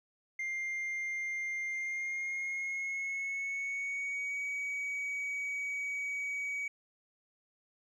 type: tone with pitch glide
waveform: sine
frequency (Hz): 2100 to 2264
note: C7 to C#7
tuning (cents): +6 to +36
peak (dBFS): -31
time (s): 0.39-6.68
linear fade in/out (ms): 5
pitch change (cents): +130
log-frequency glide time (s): 1.69-4.44
effects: tanh soft clip ceiling -33 dBFS + 12-bit